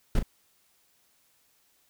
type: noise with echo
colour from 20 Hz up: brown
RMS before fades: -21 dBFS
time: 0.15-0.19 s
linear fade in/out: 2 ms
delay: 37 ms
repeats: 1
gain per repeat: -9 dB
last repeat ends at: 0.227 s
effects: white hiss -67 dBFS RMS until 1.89 s